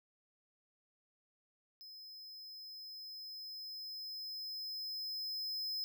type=tone with level ramp; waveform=square; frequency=5100 Hz; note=D#8; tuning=42 cents sharp; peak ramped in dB=-51 to -37 dBFS; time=1.81-5.84 s; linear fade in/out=0 ms; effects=none